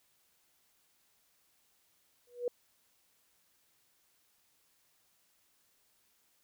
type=tone with exponential growth; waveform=sine; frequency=485.8 Hz; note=B4; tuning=29 cents flat; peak=-27 dBFS; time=2.27-2.48 s; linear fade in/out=2 ms; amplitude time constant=45 ms; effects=white hiss -72 dBFS RMS until 6.43 s